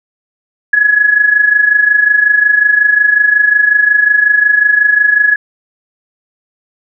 sine tone with amplitude modulation, 1686 Hz, G#6, 26 cents sharp, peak -3 dBFS, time 0.73-5.36 s, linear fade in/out 5 ms, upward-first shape sine, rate 25.5 Hz, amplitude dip 70%, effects none

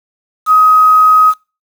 sine tone with quantisation, 1261 Hz, D#6, 23 cents sharp, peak -4 dBFS, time 0.46-1.34 s, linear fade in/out 50 ms, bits 5, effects noise-tail reverb RT60 0.3 s tail -23 dB re dry

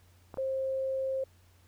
clicks, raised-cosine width 1 ms, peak -28 / -28 dBFS, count 2, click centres 0.342 / 0.373 s
sine tone, 531 Hz, C5, 25 cents sharp, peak -29 dBFS, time 0.38-1.24 s, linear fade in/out 5 ms
effects added 89 Hz sine -59 dBFS peak until 1.67 s + pink hiss -66 dBFS RMS until 1.67 s

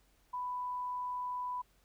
sine tone, 993 Hz, B5, 9 cents sharp, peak -35 dBFS, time 0.33-1.62 s, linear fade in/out 10 ms, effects added 46 Hz sine -69 dBFS peak until 1.84 s + pink hiss -71 dBFS RMS until 1.84 s

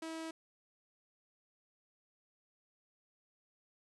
sawtooth tone, 323.5 Hz, E4, 32 cents flat, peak -37 dBFS, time 0.02-0.31 s, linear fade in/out 5 ms, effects resampled to 24000 Hz + 11-bit

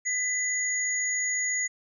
sine tone pair together, 2001 / 6777 Hz, B6 / G#8, +22 / +34 cents, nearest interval octave + major sixth, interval 2112 cents, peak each -28 dBFS, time 0.05-1.68 s, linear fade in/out 20 ms, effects none

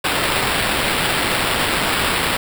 white noise with sample-and-hold, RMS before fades -19 dBFS, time 0.04-2.37 s, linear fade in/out 5 ms, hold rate 6300 Hz, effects none

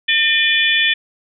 harmonic tone with a mistuned harmonic, 604 Hz, D5, 48 cents sharp, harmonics 3 / 4 / 5 / 6, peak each -17 / -18 / -20 / -17 dBFS, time 0.08-0.94 s, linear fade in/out 10 ms, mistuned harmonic 6, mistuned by -84 cents, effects none

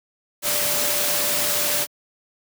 sine tone in noise, 588 Hz, D5, 2 cents sharp, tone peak -31 dBFS, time 0.42-1.87 s, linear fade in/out 50 ms, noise white, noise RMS -22 dBFS, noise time 0.42-1.87 s, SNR -12 dB, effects high-pass 100 Hz 12 dB/octave

